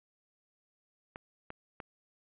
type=clicks; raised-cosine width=0.5 ms; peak=-27 dBFS; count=3; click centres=1.159 / 1.504 / 1.802 s; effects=resampled to 8000 Hz